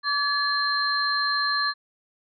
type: tone cluster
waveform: sine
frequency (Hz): 1149 / 1708 / 4153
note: D6 / G#6 / C8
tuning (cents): -38 / +48 / -14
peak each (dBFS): -26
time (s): 0.03-1.74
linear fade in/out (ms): 50
effects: none